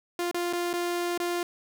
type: tone with dropouts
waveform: sawtooth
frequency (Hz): 349.2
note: F4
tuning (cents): 0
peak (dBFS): -23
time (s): 0.19-1.43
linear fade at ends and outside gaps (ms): 2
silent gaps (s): 0.313-0.344 / 0.528-0.533 / 0.731-0.737 / 1.177-1.2
effects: none